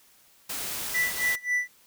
white noise, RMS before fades -33 dBFS, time 0.49-1.36 s, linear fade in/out 10 ms
triangle tone with tremolo, 1975.5 Hz, B6, in tune, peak -20 dBFS, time 0.94-1.68 s, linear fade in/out 10 ms, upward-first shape sine, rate 3.7 Hz, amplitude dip 95%
effects white hiss -59 dBFS RMS until 1.86 s

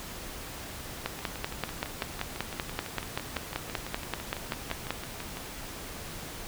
two click trains, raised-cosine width 0.3 ms, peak -21 / -13 dBFS, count 26 / 21, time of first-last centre 1.19-5.371 / 1.06-4.906 s, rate 5.98 / 5.2 Hz, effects pink hiss -41 dBFS RMS until 6.47 s

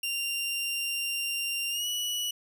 sawtooth tone with pitch glide, 2781 to 2940 Hz, F7 to F#7, -8 to -12 cents, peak -26 dBFS, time 0.03-2.31 s, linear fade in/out 5 ms, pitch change +96 cents, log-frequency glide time 1.7-1.87 s, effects none

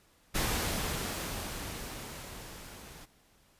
pink noise with level ramp, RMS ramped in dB -30 to -50 dBFS, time 0.34-3.06 s, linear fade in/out 20 ms, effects pink hiss -65 dBFS RMS until 3.59 s + resampled to 32000 Hz

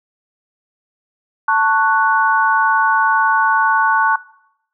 sine chord, F# minor, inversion first, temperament just, 888 / 1110 / 1480 Hz, A5 / C#6 / F#6, +16 / +2 / 0 cents, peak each -16 dBFS, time 1.48-4.16 s, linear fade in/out 5 ms, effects noise-tail reverb RT60 0.8 s tail -20 dB re dry

